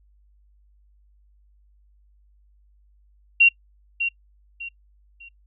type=tone with echo; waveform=sine; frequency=2752 Hz; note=F7; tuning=26 cents flat; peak=-10 dBFS; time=3.4-3.49 s; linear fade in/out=10 ms; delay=600 ms; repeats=3; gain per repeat=-10 dB; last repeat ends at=5.29 s; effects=noise-tail reverb RT60 0.1 s tail -25 dB re dry + added 50 Hz sine -55 dBFS peak until 5.46 s